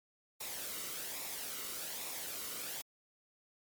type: noise with flanger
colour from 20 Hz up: white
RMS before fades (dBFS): -42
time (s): 0.4-2.82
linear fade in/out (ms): 10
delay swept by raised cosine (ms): 0.64 to 1.21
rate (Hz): 1.2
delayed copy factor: -0.5
effects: MP3 96 kbps